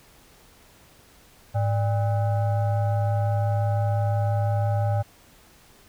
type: tone with frequency modulation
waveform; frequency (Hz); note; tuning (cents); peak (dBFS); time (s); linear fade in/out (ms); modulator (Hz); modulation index
sine; 105.4; G#2; +26; -20; 1.54-5.03; 20; 695; 0.63
effects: pink hiss -54 dBFS RMS until 5.88 s